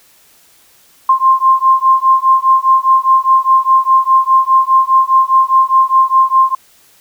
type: beating tone pair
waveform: sine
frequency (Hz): 1053 / 1057.9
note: C6 / C6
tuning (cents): +11 / +19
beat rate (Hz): 4.9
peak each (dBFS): -10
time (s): 1.09-6.55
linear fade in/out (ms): 5
effects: white hiss -48 dBFS RMS until 7 s